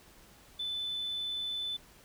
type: tone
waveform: sine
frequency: 3509 Hz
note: A7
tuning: 5 cents flat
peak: -32 dBFS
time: 0.59-1.77 s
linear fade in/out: 10 ms
effects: tanh soft clip ceiling -29 dBFS + pink hiss -58 dBFS RMS until 2.04 s